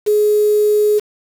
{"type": "tone with quantisation", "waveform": "sine", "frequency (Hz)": 420, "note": "G#4", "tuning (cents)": 19, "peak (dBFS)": -10, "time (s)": [0.06, 1], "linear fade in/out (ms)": 20, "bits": 5, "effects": []}